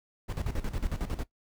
brown noise with tremolo, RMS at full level -30 dBFS, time 0.28-1.24 s, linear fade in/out 20 ms, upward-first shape square, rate 11 Hz, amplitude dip 75%, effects noise-tail reverb RT60 0.1 s tail -17 dB re dry

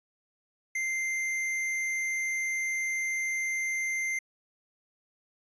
triangle tone with tanh clipping, 2089 Hz, C7, 3 cents flat, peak -30 dBFS, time 0.75-4.19 s, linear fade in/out 5 ms, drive 17 dB, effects resampled to 22050 Hz

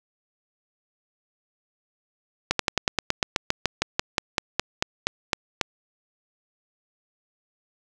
slowing click train, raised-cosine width 0.2 ms, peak -3 dBFS, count 20, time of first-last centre 2.51-5.612 s, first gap 83 ms, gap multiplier 1.07, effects none

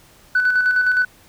sine tone with tremolo, 1496 Hz, F#6, 19 cents sharp, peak -11 dBFS, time 0.35-1.05 s, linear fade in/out 5 ms, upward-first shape square, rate 9.7 Hz, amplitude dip 45%, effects tanh soft clip ceiling -10 dBFS + pink hiss -50 dBFS RMS until 1.28 s

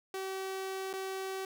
sawtooth tone with dropouts, 382.5 Hz, G4, 42 cents flat, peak -32 dBFS, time 0.14-1.45 s, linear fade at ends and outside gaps 2 ms, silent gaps 0.93-0.936 s, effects none

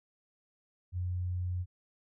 sine tone, 90 Hz, F#2, 47 cents flat, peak -31 dBFS, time 0.92-1.66 s, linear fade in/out 50 ms, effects none

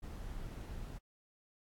brown noise, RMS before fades -44 dBFS, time 0.02-0.99 s, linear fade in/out 20 ms, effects AAC 64 kbps

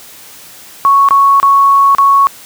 sine tone with dropouts, 1108.7 Hz, C#6, in tune, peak -4 dBFS, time 0.85-2.27 s, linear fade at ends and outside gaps 0 ms, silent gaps 1.087-1.108 / 1.4-1.429 / 1.949-1.984 s, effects white hiss -35 dBFS RMS until 2.45 s + high-pass 60 Hz 12 dB/octave

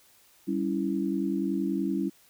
sine chord, C# diminished, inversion second, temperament equal with one note detuned, 196 / 279.1 / 329.6 Hz, G3 / C#4 / E4, 0 / +12 / 0 cents, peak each -30 dBFS, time 0.47-2.1 s, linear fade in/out 20 ms, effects white hiss -60 dBFS RMS until 2.29 s

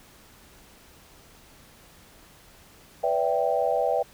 sine chord, E minor seventh, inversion second, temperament equal with one note detuned, 493.9 / 578.9 / 659.3 / 784 Hz, B4 / D5 / E5 / G5, 0 / -25 / 0 / 0 cents, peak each -27 dBFS, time 3.03-4.03 s, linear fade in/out 10 ms, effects pink hiss -53 dBFS RMS until 4.13 s

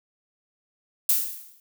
violet noise with exponential decay, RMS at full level -18 dBFS, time 1.09-1.6 s, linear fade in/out 2 ms, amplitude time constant 110 ms, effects none

